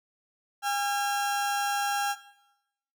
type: tone pair together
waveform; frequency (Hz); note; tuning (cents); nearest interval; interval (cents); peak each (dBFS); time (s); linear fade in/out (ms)
35% pulse; 811.6 / 1365; G#5 / F6; -40 / -40; major sixth; 900; -25 / -30; 0.62-2.16; 50
effects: noise-tail reverb RT60 0.9 s tail -17 dB re dry